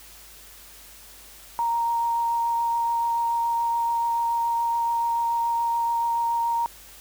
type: tone with vibrato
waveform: sine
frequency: 932.3 Hz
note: A#5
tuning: in tune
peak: -21 dBFS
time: 1.59-6.66 s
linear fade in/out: 0 ms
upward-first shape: triangle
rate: 7 Hz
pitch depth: 10 cents each way
effects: added 50 Hz sine -54 dBFS peak until 7 s + white hiss -47 dBFS RMS until 7 s